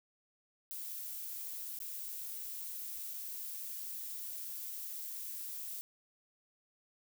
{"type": "noise with dropouts", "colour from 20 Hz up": "violet", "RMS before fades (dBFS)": -43, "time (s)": [0.71, 5.81], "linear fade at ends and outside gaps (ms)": 0, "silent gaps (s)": [[1.788, 1.802], [3.137, 3.141]], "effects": []}